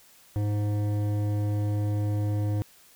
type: tone with hard clipping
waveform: sine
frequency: 103.83 Hz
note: G#2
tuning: in tune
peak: -26 dBFS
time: 0.36-2.62 s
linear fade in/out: 0 ms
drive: 12 dB
effects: white hiss -56 dBFS RMS until 2.95 s